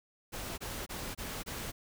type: noise bursts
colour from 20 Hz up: pink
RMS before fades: -40 dBFS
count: 5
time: 0.32-1.72 s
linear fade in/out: 20 ms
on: 260 ms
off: 25 ms
effects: none